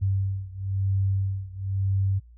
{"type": "beating tone pair", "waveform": "sine", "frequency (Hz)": [96.7, 97.7], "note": ["G2", "G2"], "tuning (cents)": [-23, -5], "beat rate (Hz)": 1, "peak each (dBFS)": [-25, -27], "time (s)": [0.01, 2.2], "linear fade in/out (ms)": 20, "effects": ["added 59 Hz sine -47 dBFS peak until 2.37 s"]}